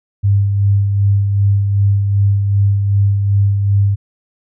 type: tone with tremolo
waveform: sine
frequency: 100 Hz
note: G2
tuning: 35 cents sharp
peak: -8 dBFS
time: 0.23-3.96 s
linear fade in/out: 20 ms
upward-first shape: sine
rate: 2.6 Hz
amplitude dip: 40%
effects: none